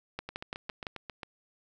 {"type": "two click trains", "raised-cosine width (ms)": 0.3, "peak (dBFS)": [-19, -23], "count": [5, 8], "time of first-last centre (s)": [[0.19, 0.868], [0.29, 1.232]], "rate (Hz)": [5.9, 7.43], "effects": []}